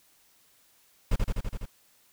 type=noise with echo; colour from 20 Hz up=brown; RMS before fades=-23 dBFS; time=1.11-1.16 s; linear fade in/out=5 ms; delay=83 ms; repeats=6; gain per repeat=-2 dB; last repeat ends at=1.658 s; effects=white hiss -63 dBFS RMS until 2.12 s